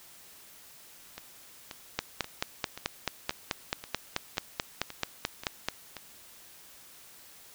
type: two click trains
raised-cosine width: 0.2 ms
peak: -22 / -10 dBFS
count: 10 / 18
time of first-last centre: 1.18-5.967 / 1.99-5.686 s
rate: 1.88 / 4.6 Hz
effects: white hiss -53 dBFS RMS until 7.54 s